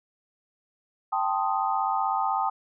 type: chord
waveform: sine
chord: A half-diminished seventh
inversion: third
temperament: equal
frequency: 784 / 880 / 1046.5 / 1244.5 Hz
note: G5 / A5 / C6 / Eb6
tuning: 0 / 0 / 0 / 0 cents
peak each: -27 / -28 / -33 / -29 dBFS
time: 1.12-2.5 s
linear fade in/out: 10 ms
effects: none